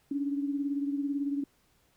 sine beating tone pair, 280.9 / 298.9 Hz, C#4 / D4, +23 / +31 cents, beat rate 18 Hz, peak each -29 / -37 dBFS, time 0.11-1.44 s, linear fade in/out 5 ms, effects pink hiss -68 dBFS RMS until 1.96 s

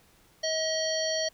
harmonic tone, 636 Hz, D#5, 38 cents sharp, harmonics 1 / 3 / 5 / 7 / 9, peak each -29 / -37 / -37 / -32 / -35 dBFS, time 0.43-1.29 s, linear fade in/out 10 ms, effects pink hiss -61 dBFS RMS until 1.33 s

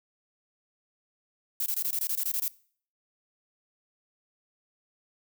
violet noise bursts, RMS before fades -29 dBFS, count 11, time 1.6-2.481 s, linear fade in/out 2 ms, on 61 ms, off 21 ms, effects noise-tail reverb RT60 0.5 s tail -21 dB re dry

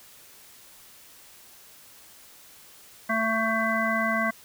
harmonic tone, 223.1 Hz, A3, 24 cents sharp, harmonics 1 / 3 / 5 / 7 / 9, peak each -29 / -29 / -29 / -29 / -29 dBFS, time 3.09-4.31 s, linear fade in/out 10 ms, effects white hiss -51 dBFS RMS until 4.44 s

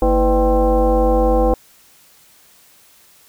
sine tone with frequency modulation, 227.9 Hz, A#3, 39 cents flat, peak -11 dBFS, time 0.02-1.54 s, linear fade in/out 2 ms, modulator 276 Hz, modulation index 2, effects white hiss -50 dBFS RMS until 3.28 s

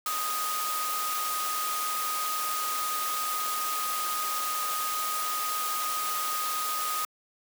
sine tone in noise, 1244.5 Hz, D#6, in tune, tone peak -30 dBFS, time 0.06-7.05 s, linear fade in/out 2 ms, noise white, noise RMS -33 dBFS, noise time 0.06-7.05 s, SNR 0 dB, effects high-pass 400 Hz 12 dB/octave

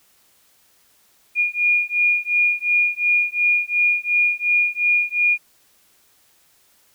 sine beating tone pair, 2430 / 2432.8 Hz, D#7 / D#7, -42 / -40 cents, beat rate 2.8 Hz, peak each -19 dBFS, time 1.35-5.38 s, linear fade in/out 50 ms, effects white hiss -58 dBFS RMS until 6.94 s

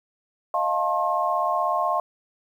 sine chord, F dominant seventh, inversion third, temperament equal with one note detuned, 622.3 / 698.5 / 880 / 1071 Hz, Eb5 / F5 / A5 / C6, 0 / 0 / 0 / +40 cents, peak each -28 / -25 / -30 / -24 dBFS, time 0.54-2 s, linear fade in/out 2 ms, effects 9-bit

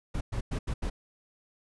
brown noise bursts at uneven times, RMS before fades -31 dBFS, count 5, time 0.14-0.21 / 0.32-0.41 / 0.51-0.59 / 0.67-0.74 / 0.82-0.9 s, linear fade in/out 10 ms, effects resampled to 24000 Hz

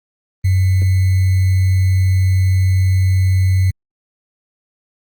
sine tone with sample-and-hold, 93.7 Hz, F#2, 22 cents sharp, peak -10 dBFS, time 0.44-3.71 s, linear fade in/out 10 ms, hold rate 2100 Hz, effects Opus 24 kbps

